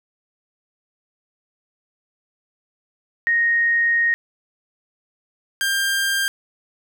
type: tone pair in turn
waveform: sine / sawtooth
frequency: 1864.7 / 1594 Hz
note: A#6 / G6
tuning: 0 / +28 cents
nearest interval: minor third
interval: 272 cents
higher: first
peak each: -15 dBFS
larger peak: neither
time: 3.27-4.14 / 5.61-6.28 s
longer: first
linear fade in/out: 0 ms
effects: none